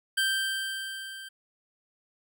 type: tone with level ramp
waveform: 25% pulse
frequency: 1568 Hz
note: G6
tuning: in tune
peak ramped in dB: -19 to -37 dBFS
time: 0.17-1.29 s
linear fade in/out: 10 ms
effects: none

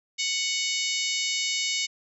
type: harmonic tone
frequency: 740 Hz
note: F#5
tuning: in tune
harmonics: 3 / 4 / 5 / 6 / 7 / 8 / 9 / 10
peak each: -31 / -32 / -33 / -34 / -34 / -35 / -36 / -36 dBFS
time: 0.18-1.87 s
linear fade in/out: 20 ms
effects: none

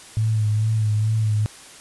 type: tone with vibrato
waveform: sine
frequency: 108.3 Hz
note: A2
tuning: 27 cents flat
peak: -17 dBFS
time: 0.17-1.46 s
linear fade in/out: 0 ms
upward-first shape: sine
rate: 2.3 Hz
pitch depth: 38 cents each way
effects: white hiss -43 dBFS RMS until 1.8 s + resampled to 24000 Hz

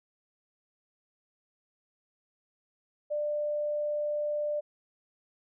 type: tone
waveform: sine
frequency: 594 Hz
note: D5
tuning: 20 cents sharp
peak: -28 dBFS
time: 3.1-4.61 s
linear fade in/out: 20 ms
effects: none

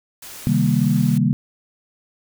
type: noise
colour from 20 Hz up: white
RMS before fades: -37 dBFS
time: 0.22-1.18 s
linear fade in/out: 5 ms
type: chord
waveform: sine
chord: C minor seventh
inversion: none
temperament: equal with one note detuned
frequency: 133.02 / 155.56 / 196 / 233.1 Hz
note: C3 / Eb3 / G3 / Bb3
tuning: +29 / 0 / 0 / 0 cents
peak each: -20 dBFS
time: 0.47-1.33 s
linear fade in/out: 0 ms
effects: none

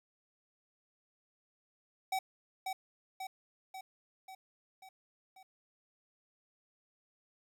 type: tone with echo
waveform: square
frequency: 761 Hz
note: F#5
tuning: 48 cents sharp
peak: -32 dBFS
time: 2.12-2.19 s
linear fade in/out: 5 ms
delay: 540 ms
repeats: 6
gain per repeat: -4 dB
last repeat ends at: 5.43 s
effects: 12-bit

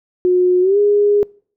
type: tone with pitch glide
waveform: sine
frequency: 362.1 to 411.2 Hz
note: F#4 to G#4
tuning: -37 to -17 cents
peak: -10 dBFS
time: 0.25-1.23 s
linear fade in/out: 0 ms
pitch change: +220 cents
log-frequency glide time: 0.61-0.78 s
effects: noise-tail reverb RT60 0.5 s tail -25 dB re dry

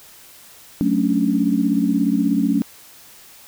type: chord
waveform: sine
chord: D major seventh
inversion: first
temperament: equal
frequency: 185 / 220 / 277.2 / 293.7 Hz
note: F#3 / A3 / C#4 / D4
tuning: 0 / 0 / 0 / 0 cents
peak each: -22 / -20 / -19 / -24 dBFS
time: 0.81-2.62 s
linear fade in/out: 0 ms
effects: white hiss -45 dBFS RMS until 3.47 s

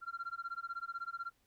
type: tone with tremolo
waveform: sine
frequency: 1376 Hz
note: F6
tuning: 26 cents flat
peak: -34 dBFS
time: 0.01-1.32 s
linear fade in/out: 50 ms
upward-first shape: sine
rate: 16 Hz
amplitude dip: 100%
effects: tanh soft clip ceiling -35 dBFS + pink hiss -75 dBFS RMS until 1.46 s

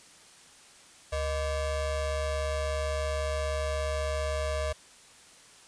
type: ring-modulated tone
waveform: square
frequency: 273.2 Hz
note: C#4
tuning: 25 cents flat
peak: -26 dBFS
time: 1.12-4.73 s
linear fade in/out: 10 ms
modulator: 345 Hz
effects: white hiss -54 dBFS RMS until 5.67 s + resampled to 22050 Hz

